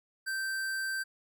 sine tone with hard clipping, 1560 Hz, G6, 9 cents flat, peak -33 dBFS, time 0.26-1.04 s, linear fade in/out 20 ms, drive 18 dB, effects none

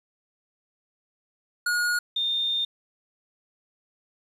square / sine tone pair in turn, 1441 / 3631 Hz, F#6 / A#7, -46 / -46 cents, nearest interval octave + major third, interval 1600 cents, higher second, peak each -23 / -23 dBFS, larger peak neither, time 1.66-1.99 / 2.16-2.65 s, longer second, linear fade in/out 5 ms, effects resampled to 32000 Hz + 9-bit

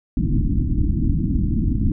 pink low-pass noise, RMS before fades -19 dBFS, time 0.17-1.92 s, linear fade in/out 2 ms, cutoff 320 Hz, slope 96 dB/octave, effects none

